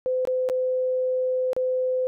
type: tone with dropouts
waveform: sine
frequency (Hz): 511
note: C5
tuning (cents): -41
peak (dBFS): -21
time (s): 0.06-2.07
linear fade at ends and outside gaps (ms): 0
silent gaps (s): 0.252-0.273 / 0.489-0.498 / 1.532-1.565
effects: none